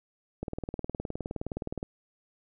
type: click train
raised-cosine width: 2 ms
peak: -20 dBFS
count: 28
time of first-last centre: 0.43-1.829 s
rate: 19.3 Hz
effects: none